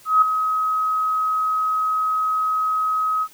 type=tone with ADSR envelope; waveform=sine; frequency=1270 Hz; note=D#6; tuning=35 cents sharp; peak=-9 dBFS; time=0.05-3.28 s; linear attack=170 ms; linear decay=4 ms; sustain=-9 dB; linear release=59 ms; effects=white hiss -49 dBFS RMS until 3.33 s